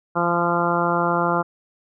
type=harmonic tone with a mistuned harmonic; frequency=172.5 Hz; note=F3; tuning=21 cents flat; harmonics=1 / 2 / 3 / 4 / 5 / 6 / 7 / 8; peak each=-26 / -26 / -26 / -26 / -26 / -26 / -26 / -26 dBFS; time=0.15-1.43 s; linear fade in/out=20 ms; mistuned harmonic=1; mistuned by=-17 cents; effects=none